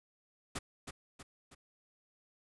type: noise with echo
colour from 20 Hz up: pink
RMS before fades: -38 dBFS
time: 0.55-0.59 s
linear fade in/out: 10 ms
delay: 320 ms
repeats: 3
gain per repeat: -6 dB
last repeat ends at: 1.55 s
effects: resampled to 24000 Hz